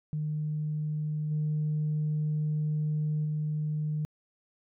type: tone with level steps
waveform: sine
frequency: 152.2 Hz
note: D#3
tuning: 38 cents flat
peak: -28 / -25 / -27 dBFS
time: 0.13-4.05 s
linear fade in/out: 0 ms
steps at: 1.3 / 3.24 s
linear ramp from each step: 20 ms
effects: tanh soft clip ceiling -23 dBFS